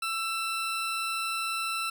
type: tone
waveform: 20% pulse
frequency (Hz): 1334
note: E6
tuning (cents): +20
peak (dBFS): -24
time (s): 0.02-1.9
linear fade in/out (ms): 5
effects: none